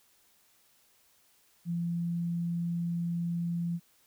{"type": "tone", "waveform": "sine", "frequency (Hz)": 170.9, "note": "F3", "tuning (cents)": -37, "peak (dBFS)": -29, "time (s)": [1.65, 3.8], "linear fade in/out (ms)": 50, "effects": ["white hiss -66 dBFS RMS until 4.06 s"]}